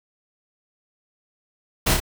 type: noise with echo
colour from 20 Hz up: pink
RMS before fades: -19 dBFS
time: 1.86-1.94 s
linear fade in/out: 10 ms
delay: 31 ms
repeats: 2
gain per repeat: -3 dB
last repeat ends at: 2.002 s
effects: none